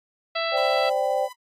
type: harmonic tone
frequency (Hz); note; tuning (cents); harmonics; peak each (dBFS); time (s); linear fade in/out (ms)
663; E5; +10; 1 / 2 / 3 / 4 / 5 / 6 / 7; -27 / -30 / -32 / -33 / -34 / -35 / -35; 0.35-0.9; 10
type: chord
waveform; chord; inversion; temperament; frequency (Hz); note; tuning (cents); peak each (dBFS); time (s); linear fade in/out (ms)
sine; C suspended second; none; equal; 523.3 / 587.3 / 784; C5 / D5 / G5; 0 / 0 / 0; -25; 0.51-1.29; 50
type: tone with tremolo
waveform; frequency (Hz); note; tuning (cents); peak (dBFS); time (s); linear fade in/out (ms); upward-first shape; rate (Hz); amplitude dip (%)
sawtooth; 1000; B5; +21; -35; 0.57-1.33; 5; sine; 15; 30
effects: AAC 48 kbps